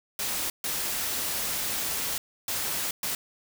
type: noise bursts at uneven times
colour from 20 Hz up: white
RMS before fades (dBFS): -30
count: 4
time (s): 0.19-0.5 / 0.64-2.18 / 2.48-2.91 / 3.03-3.15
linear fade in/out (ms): 2
effects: none